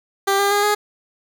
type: tone with pitch steps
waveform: 15% pulse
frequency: 393.9 / 401.2 / 408.7 / 416.4 Hz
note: G4 / G4 / G#4 / G#4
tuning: +8 / +40 / -28 / +5 cents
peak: -9 dBFS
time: 0.27-0.75 s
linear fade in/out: 10 ms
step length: 120 ms
effects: none